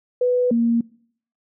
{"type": "tone pair in turn", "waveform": "sine", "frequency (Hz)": [495.6, 232.9], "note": ["B4", "A#3"], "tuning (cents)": [6, -1], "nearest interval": "octave + minor second", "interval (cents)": 1307, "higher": "first", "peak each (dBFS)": -15, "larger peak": "neither", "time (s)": [[0.21, 0.51], [0.51, 0.81]], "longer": "neither", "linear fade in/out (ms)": 5, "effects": ["noise-tail reverb RT60 0.6 s tail -24 dB re dry"]}